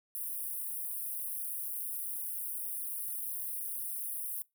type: high-pass noise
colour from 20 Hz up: white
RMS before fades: -38 dBFS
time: 0.15-4.42 s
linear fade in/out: 0 ms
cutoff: 9200 Hz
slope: 96 dB/octave
effects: noise-tail reverb RT60 0.2 s tail -22 dB re dry